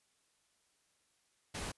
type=noise; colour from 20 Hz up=pink; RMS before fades=-41 dBFS; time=1.54-1.72 s; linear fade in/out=10 ms; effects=white hiss -75 dBFS RMS until 1.77 s + resampled to 24000 Hz